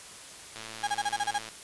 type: click train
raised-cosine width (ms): 0.2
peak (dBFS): -23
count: 104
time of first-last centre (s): 0.56-1.488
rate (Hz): 111
type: tone bursts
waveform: 35% pulse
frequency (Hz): 819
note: G#5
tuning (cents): -24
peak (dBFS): -24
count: 8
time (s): 0.83-1.386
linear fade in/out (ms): 10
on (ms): 45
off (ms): 28
effects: white hiss -46 dBFS RMS until 1.63 s + resampled to 24000 Hz